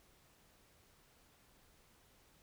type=silence; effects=pink hiss -68 dBFS RMS until 2.42 s